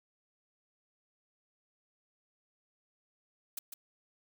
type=noise with echo; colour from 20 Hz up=blue; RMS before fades=-38 dBFS; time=3.57-3.59 s; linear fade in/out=5 ms; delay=150 ms; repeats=1; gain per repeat=-6 dB; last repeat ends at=3.74 s; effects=none